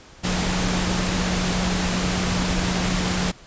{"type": "tone in noise", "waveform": "sine", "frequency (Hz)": 181.4, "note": "F#3", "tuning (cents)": -34, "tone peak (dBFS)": -24, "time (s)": [0.23, 3.32], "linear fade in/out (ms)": 20, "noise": "pink", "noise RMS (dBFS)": -24, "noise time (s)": [0.23, 3.32], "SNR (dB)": -3, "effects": ["pink hiss -47 dBFS RMS until 3.46 s", "resampled to 16000 Hz"]}